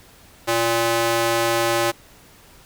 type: tone with high-pass filter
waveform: square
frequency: 115.8 Hz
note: A#2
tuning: 11 cents flat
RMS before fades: -20 dBFS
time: 0.47-1.92 s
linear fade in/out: 20 ms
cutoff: 470 Hz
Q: 0.9
effects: pink hiss -49 dBFS RMS until 2.65 s

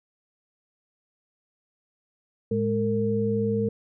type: tone cluster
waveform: sine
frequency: 110 / 209.1 / 455.8 Hz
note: A2 / G#3 / A#4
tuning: 0 / +12 / -39 cents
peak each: -29 / -26 / -25 dBFS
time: 2.51-3.69 s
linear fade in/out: 5 ms
effects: none

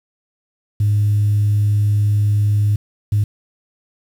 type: tone bursts at uneven times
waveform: sine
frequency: 103.83 Hz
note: G#2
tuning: in tune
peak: -11 dBFS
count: 2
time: 0.8-2.76 / 3.12-3.24 s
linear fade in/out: 5 ms
effects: tanh soft clip ceiling -9 dBFS + 7-bit

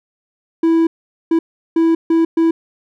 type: tone bursts at uneven times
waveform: triangle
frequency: 328.8 Hz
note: E4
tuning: 4 cents flat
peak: -8 dBFS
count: 5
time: 0.63-0.87 / 1.31-1.39 / 1.76-1.95 / 2.1-2.25 / 2.37-2.51 s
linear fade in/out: 5 ms
effects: none

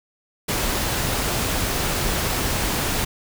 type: noise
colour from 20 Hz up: pink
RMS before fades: -23 dBFS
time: 0.48-3.05 s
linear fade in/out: 10 ms
effects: none

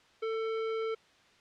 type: tone with hard clipping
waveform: triangle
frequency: 445.9 Hz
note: A4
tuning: 23 cents sharp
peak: -33 dBFS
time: 0.22-0.95 s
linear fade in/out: 10 ms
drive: 18 dB
effects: white hiss -62 dBFS RMS until 1.4 s + low-pass 4000 Hz 12 dB/octave

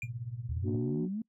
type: tone with exponential decay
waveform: triangle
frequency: 2400 Hz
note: D7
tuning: 37 cents sharp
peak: -31 dBFS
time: 0.02-0.1 s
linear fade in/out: 2 ms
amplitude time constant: 16 ms
type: tone with tremolo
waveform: sine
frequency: 118.8 Hz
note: A#2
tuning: 33 cents sharp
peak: -32 dBFS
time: 0.03-0.76 s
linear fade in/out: 5 ms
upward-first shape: triangle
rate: 17 Hz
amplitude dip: 90%
type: exponential sweep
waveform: sine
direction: up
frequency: 73.42 to 230.5 Hz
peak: -32 dBFS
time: 0.49-1.22 s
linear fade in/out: 5 ms
type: chord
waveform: sine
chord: Bb augmented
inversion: none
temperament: equal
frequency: 233.1 / 293.7 / 370 Hz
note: Bb3 / D4 / F#4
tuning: 0 / 0 / 0 cents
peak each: -33 / -35 / -35 dBFS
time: 0.63-1.09 s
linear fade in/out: 50 ms
effects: noise-tail reverb RT60 0.1 s tail -25 dB re dry + tanh soft clip ceiling -22 dBFS

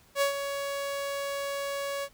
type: tone with ADSR envelope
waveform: sawtooth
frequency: 560 Hz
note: C#5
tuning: 18 cents sharp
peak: -18 dBFS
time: 0.15-2.09 s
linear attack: 65 ms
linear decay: 110 ms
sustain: -9 dB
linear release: 58 ms
effects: pink hiss -60 dBFS RMS until 2.13 s

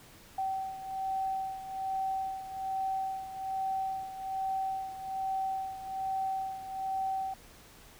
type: beating tone pair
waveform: sine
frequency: 768 / 769.2 Hz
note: G5 / G5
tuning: -36 / -33 cents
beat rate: 1.2 Hz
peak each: -33 / -38 dBFS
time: 0.38-7.34 s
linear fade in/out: 5 ms
effects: pink hiss -55 dBFS RMS until 7.99 s

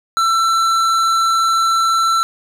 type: tone with hard clipping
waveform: sine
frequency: 1339 Hz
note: E6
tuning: 27 cents sharp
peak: -14 dBFS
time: 0.17-2.23 s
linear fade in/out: 0 ms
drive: 12 dB
effects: none

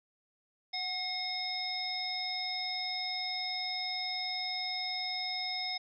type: harmonic tone with a mistuned harmonic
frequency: 740 Hz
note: F#5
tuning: in tune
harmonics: 1 / 3 / 5 / 7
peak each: -41 / -40 / -40 / -36 dBFS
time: 0.73-5.78 s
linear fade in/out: 10 ms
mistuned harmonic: 3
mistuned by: -56 cents
effects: none

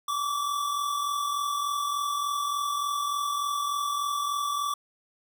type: tone pair together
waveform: square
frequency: 1118 / 1161.4 Hz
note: C#6 / D6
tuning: +14 / -20 cents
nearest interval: minor second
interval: 66 cents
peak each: -36 / -28 dBFS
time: 0.08-4.74 s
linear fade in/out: 5 ms
effects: none

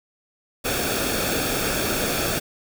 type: noise with comb filter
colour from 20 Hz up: pink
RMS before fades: -24 dBFS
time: 0.64-2.4 s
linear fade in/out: 20 ms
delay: 1 ms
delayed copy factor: -0.6
effects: none

